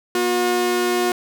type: tone pair together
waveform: sawtooth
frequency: 240.5 / 360 Hz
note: B3 / F#4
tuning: -46 / -47 cents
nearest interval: perfect fifth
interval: 699 cents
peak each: -22 / -14 dBFS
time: 0.15-1.12 s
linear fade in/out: 2 ms
effects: none